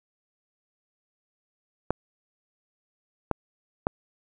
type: clicks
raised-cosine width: 1 ms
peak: -9 dBFS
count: 3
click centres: 1.906 / 3.313 / 3.869 s
effects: none